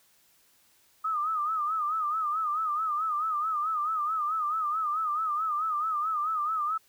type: tone with vibrato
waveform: sine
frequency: 1244.5 Hz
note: D#6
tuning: in tune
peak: -26 dBFS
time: 1.04-6.78 s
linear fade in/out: 10 ms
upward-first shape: sine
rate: 4.6 Hz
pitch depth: 98 cents each way
effects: white hiss -64 dBFS RMS until 6.88 s

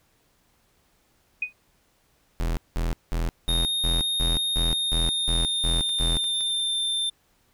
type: tone with exponential decay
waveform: sine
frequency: 2489 Hz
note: D#7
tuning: in tune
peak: -20 dBFS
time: 1.42-1.53 s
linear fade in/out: 5 ms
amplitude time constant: 23 ms
type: tone bursts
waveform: 45% pulse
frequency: 41.6 Hz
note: E1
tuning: 17 cents sharp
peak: -23 dBFS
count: 11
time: 2.4-6.17 s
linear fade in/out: 0 ms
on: 170 ms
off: 190 ms
type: tone with pitch glide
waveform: square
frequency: 3697 to 3579 Hz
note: A#7 to A7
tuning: -15 to +29 cents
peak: -24 dBFS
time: 3.48-7.1 s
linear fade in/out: 10 ms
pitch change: -56 cents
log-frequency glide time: 4.6-6.78 s
type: clicks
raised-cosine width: 0.2 ms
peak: -25 dBFS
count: 4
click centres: 5.893 / 5.988 / 6.242 / 6.408 s
effects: pink hiss -65 dBFS RMS until 7.53 s

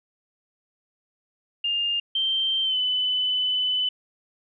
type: tone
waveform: sine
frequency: 2813 Hz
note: F7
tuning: 12 cents sharp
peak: -22 dBFS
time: 1.64-2 s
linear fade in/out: 5 ms
type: tone with pitch glide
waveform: sine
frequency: 3136 to 3008 Hz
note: G7 to F#7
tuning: 0 to +28 cents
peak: -21 dBFS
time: 2.15-3.89 s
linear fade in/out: 5 ms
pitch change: -72 cents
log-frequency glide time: 2.63-2.78 s
effects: none

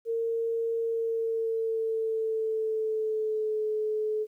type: tone with pitch glide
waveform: sine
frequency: 457.9 to 429.7 Hz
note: A#4 to A4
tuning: -31 to -41 cents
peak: -26 dBFS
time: 0.05-4.27 s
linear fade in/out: 50 ms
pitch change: -110 cents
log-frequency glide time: 0.81-3.65 s
effects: 11-bit

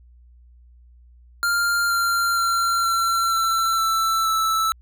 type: tone with pitch steps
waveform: square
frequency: 1396.9 / 1383.3 / 1369.7 / 1356.3 / 1343.1 / 1330 / 1317 Hz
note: F6 / F6 / F6 / E6 / E6 / E6 / E6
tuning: 0 / -17 / -34 / +49 / +32 / +15 / -2 cents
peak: -19 dBFS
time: 1.43-4.72 s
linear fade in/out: 0 ms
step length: 470 ms
effects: added 60 Hz sine -47 dBFS peak until 4.81 s

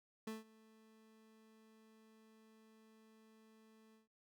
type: tone with ADSR envelope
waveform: 30% pulse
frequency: 220 Hz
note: A3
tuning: in tune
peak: -39 dBFS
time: 0.27-4.08 s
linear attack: 5 ms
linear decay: 160 ms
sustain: -23 dB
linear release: 140 ms
effects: none

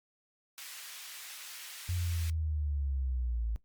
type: high-pass noise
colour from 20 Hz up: pink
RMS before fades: -46 dBFS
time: 0.58-2.3 s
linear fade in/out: 0 ms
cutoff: 2000 Hz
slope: 12 dB/octave
type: linear sweep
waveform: sine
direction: down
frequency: 90.3 to 54.1 Hz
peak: -30 dBFS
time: 1.89-3.56 s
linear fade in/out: 0 ms
effects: noise-tail reverb RT60 0.1 s tail -21 dB re dry + Opus 48 kbps

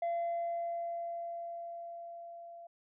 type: tone with level ramp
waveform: sine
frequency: 683 Hz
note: F5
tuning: 39 cents flat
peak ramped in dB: -28 to -47 dBFS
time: 0.02-2.67 s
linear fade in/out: 5 ms
effects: tanh soft clip ceiling -30 dBFS

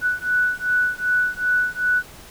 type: beating tone pair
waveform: sine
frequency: 1480 / 1482.6 Hz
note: F#6 / F#6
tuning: 0 / +3 cents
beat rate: 2.6 Hz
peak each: -21 dBFS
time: 0.01-2.03 s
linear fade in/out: 50 ms
effects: pink hiss -43 dBFS RMS until 2.3 s

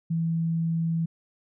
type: tone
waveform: sine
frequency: 164.81 Hz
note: E3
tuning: in tune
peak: -23 dBFS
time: 0.1-1.06 s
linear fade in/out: 10 ms
effects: none

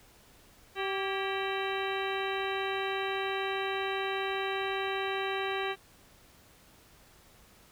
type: harmonic tone with a mistuned harmonic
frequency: 387.5 Hz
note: G4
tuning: 20 cents flat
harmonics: 1 / 2 / 3 / 4 / 5 / 6 / 7 / 8 / 10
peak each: -34 / -37 / -39 / -40 / -41 / -42 / -42 / -43 / -44 dBFS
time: 0.75-5.76 s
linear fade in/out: 50 ms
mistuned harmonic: 4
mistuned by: +68 cents
effects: pink hiss -59 dBFS RMS until 7.71 s

